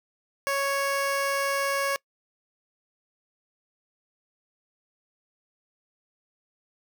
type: tone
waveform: 15% pulse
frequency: 554.4 Hz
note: C#5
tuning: in tune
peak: -18 dBFS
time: 0.47-1.96 s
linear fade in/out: 0 ms
effects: noise-tail reverb RT60 0.1 s tail -24 dB re dry